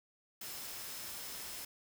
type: tone in noise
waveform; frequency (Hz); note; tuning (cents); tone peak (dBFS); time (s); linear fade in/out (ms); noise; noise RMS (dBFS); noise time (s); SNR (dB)
sine; 5210; E8; -21; -54; 0.41-1.65; 5; white; -45; 0.41-1.65; -12
effects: none